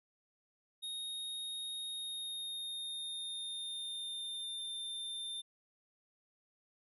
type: tone with pitch glide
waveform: square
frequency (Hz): 3729 to 3590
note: A#7 to A7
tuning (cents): 0 to +34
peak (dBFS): -40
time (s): 0.82-5.42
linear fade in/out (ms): 20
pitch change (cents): -66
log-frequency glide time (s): 1.89-4.72
effects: none